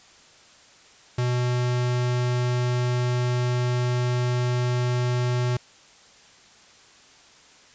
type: tone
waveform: square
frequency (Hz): 123.47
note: B2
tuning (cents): 0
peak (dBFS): -22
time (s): 1.18-5.57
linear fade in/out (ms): 5
effects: white hiss -52 dBFS RMS until 7.74 s + resampled to 16000 Hz